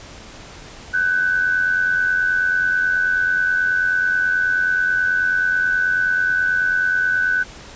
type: tone pair together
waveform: sine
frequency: 1502.7 / 1592 Hz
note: F#6 / G6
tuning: +26 / +26 cents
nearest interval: minor second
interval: 100 cents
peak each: -16 / -24 dBFS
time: 0.93-7.44 s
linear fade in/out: 20 ms
effects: pink hiss -39 dBFS RMS until 7.75 s + resampled to 16000 Hz